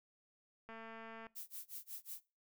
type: click train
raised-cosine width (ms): 0.5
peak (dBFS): -37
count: 131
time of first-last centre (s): 0.69-1.268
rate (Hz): 225
type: noise with tremolo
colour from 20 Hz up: violet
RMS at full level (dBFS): -46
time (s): 1.35-2.23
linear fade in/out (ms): 20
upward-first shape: sine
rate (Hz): 5.5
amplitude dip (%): 100
effects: noise-tail reverb RT60 0.3 s tail -21 dB re dry